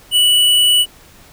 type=tone with hard clipping; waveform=sine; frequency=2953 Hz; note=F#7; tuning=4 cents flat; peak=-10 dBFS; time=0.11-0.86 s; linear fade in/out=50 ms; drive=16 dB; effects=pink hiss -44 dBFS RMS until 1.32 s